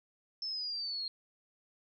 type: exponential sweep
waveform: sine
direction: down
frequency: 5320 to 4214 Hz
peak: -35 dBFS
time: 0.42-1.08 s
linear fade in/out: 2 ms
effects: none